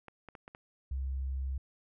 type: clicks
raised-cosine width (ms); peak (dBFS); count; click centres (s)
0.5; -32; 5; 0.083 / 0.287 / 0.352 / 0.479 / 0.549
type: tone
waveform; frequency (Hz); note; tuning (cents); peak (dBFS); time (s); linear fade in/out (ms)
sine; 66.5; C2; +29; -32; 0.91-1.58; 5
effects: none